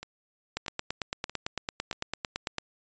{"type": "two click trains", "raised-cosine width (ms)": 0.2, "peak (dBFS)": [-22, -13], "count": [4, 19], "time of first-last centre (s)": [[0.03, 1.929], [0.57, 2.583]], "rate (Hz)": [1.58, 8.94], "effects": ["resampled to 16000 Hz"]}